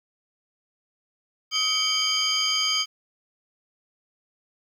sine tone cluster, 1268 / 2263 / 3122 / 4861 / 6470 Hz, D#6 / C#7 / G7 / D#8 / G#8, +32 / +35 / -8 / -41 / -46 cents, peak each -32 / -30 / -25 / -24 / -30 dBFS, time 1.51-2.86 s, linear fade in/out 50 ms, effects tanh soft clip ceiling -13 dBFS + 9-bit

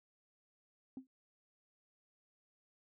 sine tone with exponential decay, 261.6 Hz, C4, in tune, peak -38 dBFS, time 0.97-1.07 s, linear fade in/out 2 ms, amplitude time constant 21 ms, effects tanh soft clip ceiling -39 dBFS

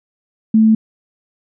sine tone, 220 Hz, A3, in tune, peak -7 dBFS, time 0.54-0.75 s, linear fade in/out 5 ms, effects none

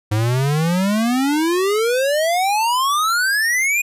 square exponential sweep, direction up, 103.7 to 2489 Hz, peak -16 dBFS, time 0.11-3.82 s, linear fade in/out 10 ms, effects resampled to 32000 Hz

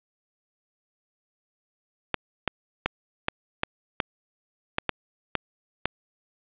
clicks, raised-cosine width 0.3 ms, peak -6 dBFS, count 10, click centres 2.143 / 2.477 / 2.86 / 3.284 / 3.634 / 4.002 / 4.784 / 4.893 / 5.353 / 5.856 s, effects resampled to 8000 Hz + 7-bit

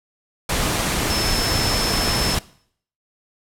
sine tone in noise, 5274 Hz, E8, in tune, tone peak -24 dBFS, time 1.1-2.35 s, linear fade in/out 5 ms, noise pink, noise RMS -21 dBFS, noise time 0.49-2.39 s, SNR -6 dB, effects noise-tail reverb RT60 0.6 s tail -20 dB re dry + low-pass 12000 Hz 12 dB/octave

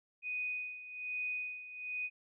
sine tone with tremolo, 2489 Hz, D#7, in tune, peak -34 dBFS, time 0.22-2.1 s, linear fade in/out 50 ms, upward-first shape sine, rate 1.2 Hz, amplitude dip 75%, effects none

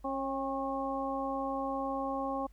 harmonic tone with a mistuned harmonic, 271.8 Hz, C#4, 34 cents flat, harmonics 1 / 2 / 3 / 4, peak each -37 / -37 / -37 / -38 dBFS, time 0.04-2.47 s, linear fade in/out 10 ms, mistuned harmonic 3, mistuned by -25 cents, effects added 50 Hz sine -53 dBFS peak until 2.52 s + pink hiss -71 dBFS RMS until 2.52 s

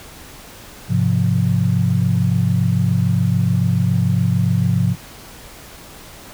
sine chord, F minor, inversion first, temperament equal, 103.83 / 130.81 / 174.61 Hz, Ab2 / C3 / F3, 0 / 0 / 0 cents, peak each -18 dBFS, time 0.88-4.96 s, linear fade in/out 50 ms, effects pink hiss -39 dBFS RMS until 6.33 s

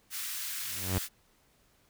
white high-pass noise, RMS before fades -37 dBFS, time 0.1-1.09 s, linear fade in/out 50 ms, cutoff 1300 Hz, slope 24 dB/octave
sawtooth tone with exponential growth, 93.1 Hz, F#2, 11 cents sharp, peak -22 dBFS, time 0.61-0.98 s, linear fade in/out 0 ms, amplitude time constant 80 ms
effects pink hiss -67 dBFS RMS until 1.89 s

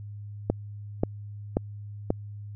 click train, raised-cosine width 2 ms, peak -9 dBFS, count 4, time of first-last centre 0.5-2.104 s, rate 1.87 Hz, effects added 103 Hz sine -37 dBFS peak until 2.55 s

